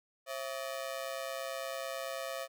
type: ring-modulated tone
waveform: sawtooth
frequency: 601 Hz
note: D5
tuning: 40 cents sharp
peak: -30 dBFS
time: 0.26-2.48 s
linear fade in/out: 50 ms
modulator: 64.5 Hz
effects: none